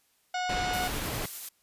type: harmonic tone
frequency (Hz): 729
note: F#5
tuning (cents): -26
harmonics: 1 / 2 / 3 / 4 / 5 / 6 / 7 / 8 / 10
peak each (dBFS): -30 / -36 / -40 / -42 / -44 / -46 / -47 / -48 / -50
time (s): 0.34-0.88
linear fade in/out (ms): 5
type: low-pass noise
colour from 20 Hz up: pink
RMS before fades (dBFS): -34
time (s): 0.49-1.26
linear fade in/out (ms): 5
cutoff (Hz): 5100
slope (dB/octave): 12
type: noise with tremolo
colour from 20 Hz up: blue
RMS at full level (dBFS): -37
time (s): 0.73-1.49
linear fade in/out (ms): 5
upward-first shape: sine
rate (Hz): 10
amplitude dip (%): 25
effects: white hiss -69 dBFS RMS until 1.62 s + resampled to 32000 Hz